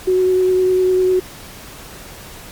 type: tone with vibrato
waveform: sine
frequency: 370 Hz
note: F#4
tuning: in tune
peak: -11 dBFS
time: 0.07-1.2 s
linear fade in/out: 10 ms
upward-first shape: sine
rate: 9.9 Hz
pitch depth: 11 cents each way
effects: pink hiss -36 dBFS RMS until 2.51 s + MP3 96 kbps